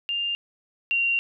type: tone pair in turn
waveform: sine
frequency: 2800 / 2761 Hz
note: F7 / F7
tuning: +4 / -20 cents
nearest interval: unison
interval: 24 cents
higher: first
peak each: -24 / -20 dBFS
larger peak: second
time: 0.09-0.35 / 0.91-1.19 s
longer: second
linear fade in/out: 0 ms
effects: none